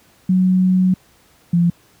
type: tone pair in turn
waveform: sine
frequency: 185 / 172.25 Hz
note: F#3 / F3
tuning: 0 / -24 cents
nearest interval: minor second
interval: 124 cents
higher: first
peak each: -11 dBFS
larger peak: neither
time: 0.29-0.94 / 1.53-1.7 s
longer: first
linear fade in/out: 5 ms
effects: pink hiss -53 dBFS RMS until 2 s + high-pass 60 Hz 12 dB/octave